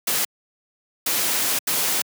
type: noise bursts at uneven times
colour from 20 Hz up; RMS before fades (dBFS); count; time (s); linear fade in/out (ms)
white; -22; 3; 0.07-0.25 / 1.06-1.59 / 1.67-2.02; 5
effects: high-pass 150 Hz 12 dB/octave